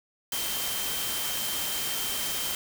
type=tone in noise; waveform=sine; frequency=3136 Hz; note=G7; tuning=in tune; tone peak=-36 dBFS; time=0.32-2.55 s; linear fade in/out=2 ms; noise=white; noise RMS=-31 dBFS; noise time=0.32-2.55 s; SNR=-8 dB; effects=none

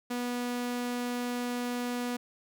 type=tone; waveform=sawtooth; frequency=244.2 Hz; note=B3; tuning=19 cents flat; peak=-27 dBFS; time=0.1-2.17 s; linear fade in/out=10 ms; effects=none

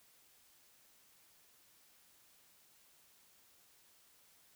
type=silence; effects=white hiss -67 dBFS RMS until 4.55 s

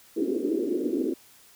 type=band-pass noise; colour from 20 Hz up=white; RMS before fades=-27 dBFS; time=0.16-1.14 s; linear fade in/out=10 ms; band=260 to 410 Hz; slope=48 dB/octave; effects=white hiss -55 dBFS RMS until 1.55 s

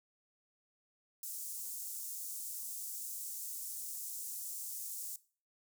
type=high-pass noise; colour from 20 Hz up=pink; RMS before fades=-43 dBFS; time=1.23-5.16 s; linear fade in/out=2 ms; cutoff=7200 Hz; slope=24 dB/octave; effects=noise-tail reverb RT60 0.4 s tail -19 dB re dry

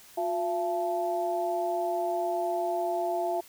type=tone cluster; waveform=sine; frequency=357 / 680 / 872 Hz; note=F4 / F5 / A5; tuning=+38 / -46 / -16 cents; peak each=-32 / -28 / -36 dBFS; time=0.17-3.41 s; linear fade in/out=10 ms; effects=white hiss -53 dBFS RMS until 3.48 s

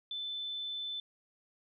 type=tone; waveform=sine; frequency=3520 Hz; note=A7; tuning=in tune; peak=-36 dBFS; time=0.11-1 s; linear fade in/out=2 ms; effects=none

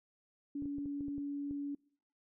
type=tone; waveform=sine; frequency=284.8 Hz; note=C#4; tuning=47 cents sharp; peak=-36 dBFS; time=0.55-1.75 s; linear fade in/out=5 ms
type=clicks; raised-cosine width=3 ms; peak=-35 dBFS; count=8; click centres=0.623 / 0.657 / 0.784 / 0.858 / 1.008 / 1.083 / 1.181 / 1.51 s
effects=noise-tail reverb RT60 0.6 s tail -26 dB re dry

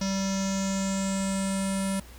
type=tone with low-pass filter sweep; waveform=square; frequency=193.8 Hz; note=G3; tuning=20 cents flat; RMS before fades=-28 dBFS; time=0.01-2 s; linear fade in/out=5 ms; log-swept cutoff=5700 to 10000 Hz; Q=6; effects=added 60 Hz sine -46 dBFS peak until 2.18 s + pink hiss -51 dBFS RMS until 2.18 s

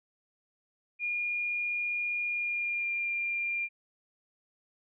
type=tone with pitch glide; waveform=sine; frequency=2425 to 2392 Hz; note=D#7 to D7; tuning=-45 to +31 cents; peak=-29 dBFS; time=0.99-3.69 s; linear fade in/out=50 ms; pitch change=-24 cents; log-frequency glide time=2.25-3.1 s; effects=none

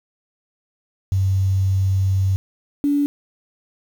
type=tone pair in turn; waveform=sine; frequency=95.9 / 287.4 Hz; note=G2 / D4; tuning=-37 / -37 cents; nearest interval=octave + perfect fifth; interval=1900 cents; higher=second; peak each=-15 / -15 dBFS; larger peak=neither; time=1.12-2.36 / 2.84-3.06 s; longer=first; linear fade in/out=0 ms; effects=7-bit

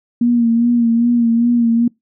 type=tone with vibrato; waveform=sine; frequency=235.1 Hz; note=A#3; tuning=15 cents sharp; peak=-10 dBFS; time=0.21-1.88 s; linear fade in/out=5 ms; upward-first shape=sine; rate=2.5 Hz; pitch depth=41 cents each way; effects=noise-tail reverb RT60 0.2 s tail -26 dB re dry

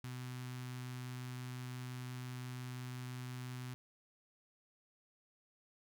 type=tone with notch filter; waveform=sawtooth; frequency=125.8 Hz; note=B2; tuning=32 cents sharp; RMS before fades=-45 dBFS; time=0.04-3.74 s; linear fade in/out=0 ms; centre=530 Hz; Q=0.62; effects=none

